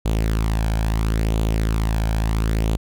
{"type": "tone with flanger", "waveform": "sawtooth", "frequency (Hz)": 54.6, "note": "A1", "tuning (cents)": -13, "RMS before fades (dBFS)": -20, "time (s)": [0.05, 2.77], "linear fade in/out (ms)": 10, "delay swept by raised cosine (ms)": [0.28, 1.28], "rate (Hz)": 0.74, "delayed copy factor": 0.5, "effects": []}